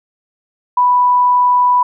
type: tone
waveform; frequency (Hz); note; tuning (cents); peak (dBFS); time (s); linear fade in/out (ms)
sine; 987.8; B5; 0; -8; 0.77-1.83; 5
effects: none